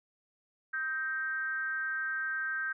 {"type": "tone with frequency modulation", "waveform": "sine", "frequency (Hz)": 1568, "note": "G6", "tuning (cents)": 0, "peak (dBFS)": -31, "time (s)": [0.73, 2.73], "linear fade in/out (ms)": 10, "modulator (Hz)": 290, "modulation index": 0.53, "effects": []}